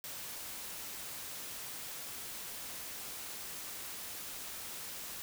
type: noise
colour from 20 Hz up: white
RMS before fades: -44 dBFS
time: 0.04-5.22 s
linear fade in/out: 0 ms
effects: none